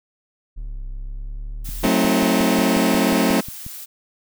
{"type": "linear two-way sweep", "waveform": "triangle", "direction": "down then up", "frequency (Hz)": [38.89, 32.7, 38.89], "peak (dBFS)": -25, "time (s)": [0.56, 1.88], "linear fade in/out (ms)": 20, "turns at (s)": 0.83}
{"type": "noise", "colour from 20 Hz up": "blue", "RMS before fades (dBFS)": -35, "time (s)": [1.64, 3.86], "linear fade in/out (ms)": 20}
{"type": "click train", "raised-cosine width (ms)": 5, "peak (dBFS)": -22, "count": 12, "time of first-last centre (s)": [1.69, 3.665], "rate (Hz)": 5.57}
{"type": "chord", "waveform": "sawtooth", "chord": "F# diminished seventh", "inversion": "none", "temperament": "just", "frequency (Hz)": [185, 222, 266.4, 319.7], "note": ["F#3", "A3", "C4", "Eb4"], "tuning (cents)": [0, 16, 31, 47], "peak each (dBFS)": [-18, -16, -16, -19], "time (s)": [1.83, 3.41], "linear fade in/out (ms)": 10}
{"effects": []}